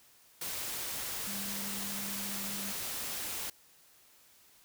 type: tone in noise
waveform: sine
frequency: 200 Hz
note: G3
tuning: 35 cents sharp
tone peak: -43 dBFS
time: 1.27-2.72 s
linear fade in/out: 5 ms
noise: white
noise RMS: -38 dBFS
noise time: 0.41-3.5 s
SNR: -8 dB
effects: white hiss -62 dBFS RMS until 4.64 s